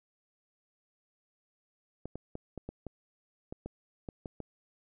clicks, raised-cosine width 2 ms, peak -26 dBFS, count 11, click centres 2.056 / 2.156 / 2.354 / 2.577 / 2.69 / 2.867 / 3.525 / 3.66 / 4.088 / 4.258 / 4.403 s, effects none

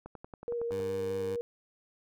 click train, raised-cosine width 1 ms, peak -30 dBFS, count 9, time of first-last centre 0.06-0.801 s, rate 10.8 Hz
sine tone with vibrato, 471.2 Hz, A#4, 19 cents sharp, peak -31 dBFS, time 0.48-1.41 s, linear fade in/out 0 ms, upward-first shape square, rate 4.8 Hz, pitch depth 14 cents each way
15% pulse tone, 99 Hz, G2, 18 cents sharp, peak -33 dBFS, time 0.71-1.36 s, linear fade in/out 5 ms
effects none

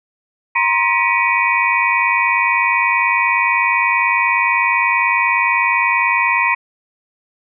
sine tone cluster, 945 / 1045 / 1934 / 2274 / 2477 Hz, A#5 / C6 / B6 / C#7 / D#7, +23 / -2 / -37 / +44 / -8 cents, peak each -19 dBFS, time 0.55-6.55 s, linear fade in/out 10 ms, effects none

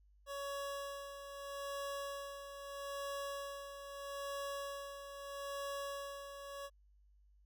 25% pulse tone with tremolo, 560 Hz, C#5, 18 cents sharp, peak -36 dBFS, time 0.26-6.7 s, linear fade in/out 50 ms, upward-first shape sine, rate 0.78 Hz, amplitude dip 60%, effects added 50 Hz sine -64 dBFS peak until 7.45 s

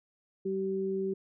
sine tone pair together, 192.94 / 384.1 Hz, G3 / G4, -27 / -35 cents, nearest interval octave, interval 1192 cents, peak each -35 / -30 dBFS, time 0.45-1.14 s, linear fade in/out 10 ms, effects none

